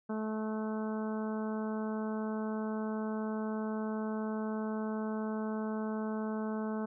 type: harmonic tone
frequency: 217 Hz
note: A3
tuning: 24 cents flat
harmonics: 1 / 2 / 3 / 4 / 5 / 6 / 7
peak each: -34 / -40 / -44 / -46 / -48 / -50 / -51 dBFS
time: 0.09-6.86 s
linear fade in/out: 10 ms
effects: none